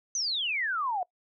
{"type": "exponential sweep", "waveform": "sine", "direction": "down", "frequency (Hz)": [6270, 698.5], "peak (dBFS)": -27, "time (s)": [0.15, 1.03], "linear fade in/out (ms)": 2, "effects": ["noise-tail reverb RT60 0.1 s tail -22 dB re dry"]}